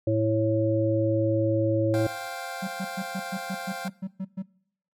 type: harmonic tone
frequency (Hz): 110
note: A2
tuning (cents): 0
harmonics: 1 / 3 / 5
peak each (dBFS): -25 / -25 / -25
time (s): 0.07-2.07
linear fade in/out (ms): 5
type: chord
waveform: 25% pulse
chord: C suspended fourth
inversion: none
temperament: equal with one note detuned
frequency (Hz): 528.7 / 698.5 / 784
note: C5 / F5 / G5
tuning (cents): +18 / 0 / 0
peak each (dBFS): -37 / -32 / -33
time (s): 1.94-3.88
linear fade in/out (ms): 0
type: tone bursts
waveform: triangle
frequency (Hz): 190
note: F#3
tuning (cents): +46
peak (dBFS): -26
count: 11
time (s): 2.62-4.425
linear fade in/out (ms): 10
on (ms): 55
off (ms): 120
effects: noise-tail reverb RT60 0.7 s tail -23 dB re dry + MP3 64 kbps